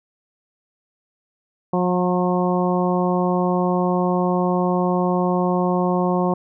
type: harmonic tone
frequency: 180 Hz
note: F#3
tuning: 47 cents flat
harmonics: 1 / 2 / 3 / 4 / 5 / 6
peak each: -20 / -23 / -25 / -26 / -27 / -28 dBFS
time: 1.73-6.34 s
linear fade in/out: 5 ms
effects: none